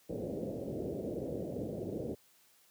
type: low-pass noise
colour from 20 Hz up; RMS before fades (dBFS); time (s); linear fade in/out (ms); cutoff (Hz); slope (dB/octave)
white; -38; 0.09-2.15; 10; 570; 48
effects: white hiss -66 dBFS RMS until 2.7 s + high-pass 100 Hz 12 dB/octave